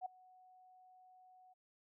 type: tone with ADSR envelope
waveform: sine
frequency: 740 Hz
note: F#5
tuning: in tune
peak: -37 dBFS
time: 0.01-1.54 s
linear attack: 47 ms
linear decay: 7 ms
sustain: -24 dB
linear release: 17 ms
effects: none